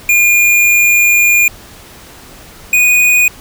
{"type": "tone pair in turn", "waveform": "square", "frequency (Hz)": [2420, 2472], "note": ["D#7", "D#7"], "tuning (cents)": [-49, -12], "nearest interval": "unison", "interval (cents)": 37, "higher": "second", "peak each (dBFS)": -7, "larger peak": "neither", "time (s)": [[0.09, 1.48], [2.73, 3.28]], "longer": "first", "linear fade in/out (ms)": 2, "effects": ["pink hiss -36 dBFS RMS until 3.4 s"]}